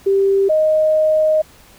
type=tone pair in turn; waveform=sine; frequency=392 / 622.3 Hz; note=G4 / D#5; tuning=0 / 0 cents; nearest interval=minor sixth; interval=800 cents; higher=second; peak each=-11 dBFS; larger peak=neither; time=0.06-0.49 / 0.49-1.42 s; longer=second; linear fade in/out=10 ms; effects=pink hiss -46 dBFS RMS until 1.78 s